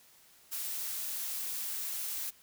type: noise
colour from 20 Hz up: blue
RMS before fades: -37 dBFS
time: 0.51-2.31 s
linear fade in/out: 20 ms
effects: white hiss -61 dBFS RMS until 2.42 s